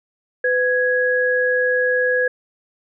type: tone pair together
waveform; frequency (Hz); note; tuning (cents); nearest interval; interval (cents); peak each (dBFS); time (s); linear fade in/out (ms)
sine; 502.3 / 1663; B4 / G#6; +29 / +2; octave + major sixth; 2073; -18; 0.44-2.28; 5
effects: none